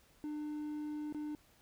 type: tone with dropouts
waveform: triangle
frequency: 300 Hz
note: D4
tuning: 37 cents sharp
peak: -36 dBFS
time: 0.24-1.35 s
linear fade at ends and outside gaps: 0 ms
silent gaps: 1.125-1.147 s
effects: pink hiss -67 dBFS RMS until 1.61 s